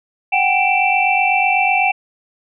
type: tone cluster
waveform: sine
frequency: 746 / 794 / 2343 / 2676 Hz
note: F#5 / G5 / D7 / E7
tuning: +14 / +22 / -5 / +25 cents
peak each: -18 dBFS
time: 0.32-1.92 s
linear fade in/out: 10 ms
effects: none